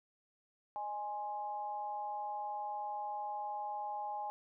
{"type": "tone with amplitude modulation", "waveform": "sine", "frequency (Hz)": 831, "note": "G#5", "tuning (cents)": 1, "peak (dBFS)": -34, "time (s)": [0.76, 4.3], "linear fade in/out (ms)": 0, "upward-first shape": "sine", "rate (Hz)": 219, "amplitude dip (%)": 70, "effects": []}